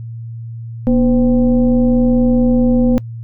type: tone with frequency modulation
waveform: sine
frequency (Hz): 240.7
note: B3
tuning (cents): -44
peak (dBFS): -9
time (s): 0.87-2.98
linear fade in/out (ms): 0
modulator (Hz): 271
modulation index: 0.71
effects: noise-tail reverb RT60 0.1 s tail -23 dB re dry + added 115 Hz sine -25 dBFS peak until 3.23 s